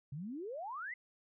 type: exponential sweep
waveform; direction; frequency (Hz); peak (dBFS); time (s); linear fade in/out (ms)
sine; up; 130.81 to 2093; -40; 0.12-0.94; 5
effects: none